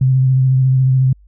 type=tone with vibrato; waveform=sine; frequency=130.81 Hz; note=C3; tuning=in tune; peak=-9 dBFS; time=0.01-1.13 s; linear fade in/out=5 ms; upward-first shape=sine; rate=14 Hz; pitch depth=23 cents each way; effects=added 50 Hz sine -43 dBFS peak until 1.27 s